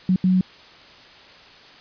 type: tone bursts at uneven times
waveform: sine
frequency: 185 Hz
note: F#3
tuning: in tune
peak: -14 dBFS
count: 2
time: 0.09-0.16 / 0.24-0.41 s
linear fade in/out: 2 ms
effects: white hiss -46 dBFS RMS until 1.8 s + resampled to 11025 Hz